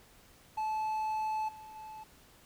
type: tone with level steps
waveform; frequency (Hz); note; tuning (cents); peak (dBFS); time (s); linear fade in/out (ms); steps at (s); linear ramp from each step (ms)
triangle; 868; A5; -24; -29 / -45 / -42; 0.57-2.04; 10; 1.48 / 1.75; 10
effects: pink hiss -60 dBFS RMS until 2.45 s